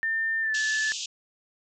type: tone with pitch glide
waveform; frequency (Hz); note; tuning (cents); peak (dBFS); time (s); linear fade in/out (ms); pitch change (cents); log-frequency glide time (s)
sine; 1800 to 1738.7; A6 to A6; +39 to -21; -24; 0.03-0.92; 0; -60; 0.41-0.55
type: band-pass noise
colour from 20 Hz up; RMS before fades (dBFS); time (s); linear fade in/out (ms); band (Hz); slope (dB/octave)
white; -34; 0.54-1.06; 5; 2600 to 7400; 96
effects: none